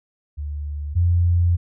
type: tone pair in turn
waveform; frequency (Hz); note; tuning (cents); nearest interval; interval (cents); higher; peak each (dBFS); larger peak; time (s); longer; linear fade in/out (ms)
sine; 73.42 / 86.86; D2 / F2; 0 / -9; minor third; 291; second; -25 / -14; second; 0.37-0.95 / 0.95-1.57; second; 20
effects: none